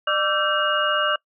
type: tone cluster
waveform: sine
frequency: 602 / 1161 / 1347 / 1554 / 2857 Hz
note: D5 / D6 / E6 / G6 / F7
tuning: +43 / -20 / +37 / -16 / +39 cents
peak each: -25 dBFS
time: 0.07-1.16 s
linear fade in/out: 5 ms
effects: noise-tail reverb RT60 0.1 s tail -24 dB re dry